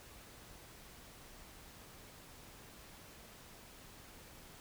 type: silence
effects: pink hiss -56 dBFS RMS until 4.6 s